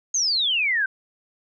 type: exponential sweep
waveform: sine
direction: down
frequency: 6600 to 1517 Hz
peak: -19 dBFS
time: 0.14-0.86 s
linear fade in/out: 5 ms
effects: none